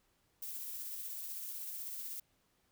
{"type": "noise with tremolo", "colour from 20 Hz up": "violet", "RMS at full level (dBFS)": -42, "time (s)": [0.42, 2.2], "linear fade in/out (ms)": 5, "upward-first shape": "triangle", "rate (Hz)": 16, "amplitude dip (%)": 30, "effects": ["pink hiss -75 dBFS RMS until 2.71 s"]}